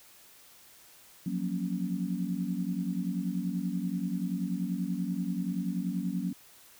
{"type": "chord", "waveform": "sine", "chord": "Gb major seventh", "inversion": "third", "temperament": "equal with one note detuned", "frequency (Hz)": [174.61, 185, 234.7, 277.2], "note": ["F3", "Gb3", "Bb3", "Db4"], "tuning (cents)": [0, 0, 12, 0], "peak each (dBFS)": [-36, -32, -37, -37], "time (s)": [1.26, 6.33], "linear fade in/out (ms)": 5, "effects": ["white hiss -56 dBFS RMS until 6.79 s"]}